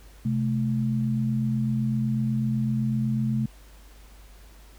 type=tone pair together; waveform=sine; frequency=129 / 217 Hz; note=C3 / A3; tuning=-24 / -24 cents; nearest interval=major sixth; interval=900 cents; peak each=-25 dBFS; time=0.25-3.46 s; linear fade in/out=5 ms; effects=added 50 Hz sine -47 dBFS peak until 4.78 s + pink hiss -55 dBFS RMS until 4.78 s